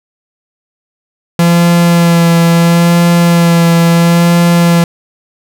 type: tone with vibrato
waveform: 45% pulse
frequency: 170 Hz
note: F3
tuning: 46 cents flat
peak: -5 dBFS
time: 1.39-4.84 s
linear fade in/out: 2 ms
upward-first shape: sine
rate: 0.74 Hz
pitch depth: 18 cents each way
effects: none